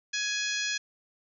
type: harmonic tone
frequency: 836 Hz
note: G#5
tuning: 11 cents sharp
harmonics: 2 / 3 / 4 / 5 / 6 / 7 / 8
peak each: -33 / -35 / -36 / -37 / -38 / -38 / -39 dBFS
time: 0.13-0.78 s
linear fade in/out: 10 ms
effects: none